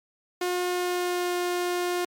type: tone with pitch glide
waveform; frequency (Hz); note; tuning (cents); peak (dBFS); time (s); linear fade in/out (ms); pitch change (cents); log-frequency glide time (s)
sawtooth; 358.6 to 355.1; F4 to F4; +46 to +29; -21; 0.41-2.05; 5; -17; 0.7-1.37
effects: MP3 96 kbps